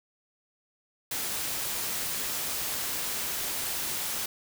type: noise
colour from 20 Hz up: white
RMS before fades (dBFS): -32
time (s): 1.11-4.26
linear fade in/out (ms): 5
effects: none